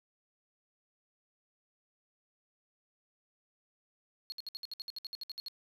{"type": "tone bursts", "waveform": "triangle", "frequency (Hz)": 4307, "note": "C8", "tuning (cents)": 49, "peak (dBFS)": -37, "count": 15, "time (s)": [4.3, 5.483], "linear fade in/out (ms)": 0, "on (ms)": 21, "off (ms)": 62, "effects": []}